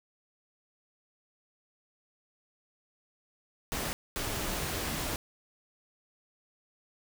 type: noise bursts at uneven times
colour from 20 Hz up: pink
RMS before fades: -34 dBFS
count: 2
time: 3.72-3.93 / 4.16-5.16 s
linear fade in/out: 0 ms
effects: none